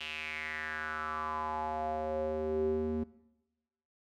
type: tone with band-pass filter sweep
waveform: square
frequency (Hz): 77.78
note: D#2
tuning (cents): 0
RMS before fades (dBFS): -35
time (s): 0-3.04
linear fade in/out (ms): 10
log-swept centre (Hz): 2900 to 290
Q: 5.3
effects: noise-tail reverb RT60 1.0 s tail -20 dB re dry